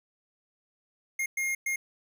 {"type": "tone bursts at uneven times", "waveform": "square", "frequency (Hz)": 2134, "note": "C7", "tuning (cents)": 34, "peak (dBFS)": -28, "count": 3, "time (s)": [[1.19, 1.26], [1.37, 1.55], [1.66, 1.76]], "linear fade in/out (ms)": 5, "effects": []}